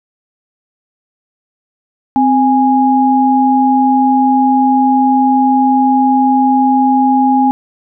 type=tone pair together; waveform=sine; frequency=260.2 / 826 Hz; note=C4 / G#5; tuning=-9 / -10 cents; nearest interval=octave + minor sixth; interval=1999 cents; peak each=-10 dBFS; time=2.16-7.51 s; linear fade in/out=0 ms; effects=none